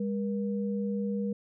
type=tone pair together; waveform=sine; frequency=202.6 / 477.4 Hz; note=G#3 / A#4; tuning=-43 / +41 cents; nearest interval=octave + minor third; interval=1484 cents; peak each=-29 / -35 dBFS; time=0-1.33 s; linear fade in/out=5 ms; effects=none